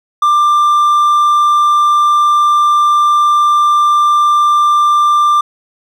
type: tone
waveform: triangle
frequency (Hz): 1187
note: D6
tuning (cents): +18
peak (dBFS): -5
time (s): 0.22-5.41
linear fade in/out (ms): 5
effects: none